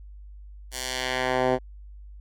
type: tone with band-pass filter sweep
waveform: 10% pulse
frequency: 128.1 Hz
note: C3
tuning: 36 cents flat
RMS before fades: -26 dBFS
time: 0.71-1.59 s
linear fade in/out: 50 ms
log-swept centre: 9300 to 490 Hz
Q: 0.76
effects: added 50 Hz sine -41 dBFS peak until 2.2 s